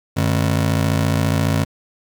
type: ring-modulated tone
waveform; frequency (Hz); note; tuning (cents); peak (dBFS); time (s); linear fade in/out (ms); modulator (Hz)
30% pulse; 121.5; B2; -28; -10; 0.16-1.65; 20; 27.3
effects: 7-bit

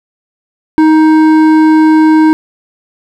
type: tone with hard clipping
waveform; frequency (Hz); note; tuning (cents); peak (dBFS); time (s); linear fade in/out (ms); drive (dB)
sine; 313.6; D#4; +14; -5; 0.78-2.33; 0; 10
effects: none

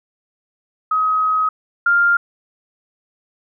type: tone pair in turn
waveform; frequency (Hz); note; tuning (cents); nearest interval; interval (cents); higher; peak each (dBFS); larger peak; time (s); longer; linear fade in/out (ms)
sine; 1267 / 1398.8; D#6 / F6; +31 / +2; major second; 171; second; -14 / -11; second; 0.91-1.49 / 1.86-2.17; first; 5
effects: none

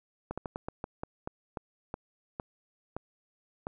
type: slowing click train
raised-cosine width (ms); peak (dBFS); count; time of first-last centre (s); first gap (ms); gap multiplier
1; -21; 13; 0.31-3.669; 66; 1.24
effects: none

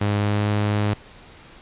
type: tone with pitch glide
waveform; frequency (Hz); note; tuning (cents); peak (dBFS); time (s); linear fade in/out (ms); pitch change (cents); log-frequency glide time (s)
sawtooth; 102.9 to 104.1; G#2 to G#2; -16 to +5; -15; 0.01-0.94; 5; +21; 0.2-0.45
effects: pink hiss -46 dBFS RMS until 1.61 s + resampled to 8000 Hz

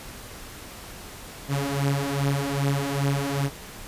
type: beating tone pair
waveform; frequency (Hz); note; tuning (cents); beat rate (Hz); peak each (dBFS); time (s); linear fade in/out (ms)
sawtooth; 138.59 / 141.09; C#3 / C#3; 0 / +31; 2.5; -22; 1.48-3.5; 50
effects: pink hiss -41 dBFS RMS until 3.87 s + resampled to 32000 Hz

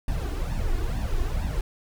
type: noise with flanger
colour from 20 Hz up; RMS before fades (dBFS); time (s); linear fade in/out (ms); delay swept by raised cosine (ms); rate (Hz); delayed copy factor
brown; -26; 0.08-1.61; 2; 1.1 to 2.8; 2.2; +0.75
effects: none

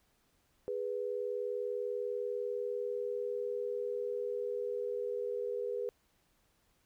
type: tone pair together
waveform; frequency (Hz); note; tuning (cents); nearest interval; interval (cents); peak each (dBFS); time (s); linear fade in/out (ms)
sine; 410 / 490.1; G#4 / B4; -22 / -13; minor third; 309; -37 / -36; 0.68-5.89; 0
effects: pink hiss -73 dBFS RMS until 6.85 s

